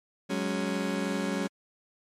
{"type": "chord", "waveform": "30% pulse", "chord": "F# suspended second", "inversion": "none", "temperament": "just", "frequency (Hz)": [185, 208.1, 277.5], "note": ["F#3", "G#3", "C#4"], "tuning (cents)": [0, 4, 2], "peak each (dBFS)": -30, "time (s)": [0.29, 1.48], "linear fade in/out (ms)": 20, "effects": ["low-pass 9000 Hz 12 dB/octave", "MP3 64 kbps"]}